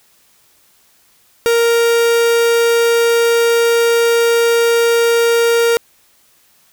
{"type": "tone", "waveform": "45% pulse", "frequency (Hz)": 466.2, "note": "A#4", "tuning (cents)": 0, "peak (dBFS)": -10, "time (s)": [1.46, 5.77], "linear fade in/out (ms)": 0, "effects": ["white hiss -53 dBFS RMS until 6.72 s"]}